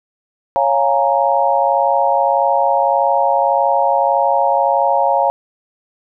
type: chord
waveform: sine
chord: Bb minor seventh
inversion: first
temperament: equal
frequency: 554.4 / 698.5 / 830.6 / 932.3 Hz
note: Db5 / F5 / Ab5 / Bb5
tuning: 0 / 0 / 0 / 0 cents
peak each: -17 dBFS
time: 0.56-5.3 s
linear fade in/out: 0 ms
effects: none